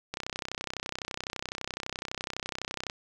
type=click train; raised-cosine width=0.2 ms; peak=-16 dBFS; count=89; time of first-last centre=0.14-2.899 s; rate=31.9 Hz; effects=none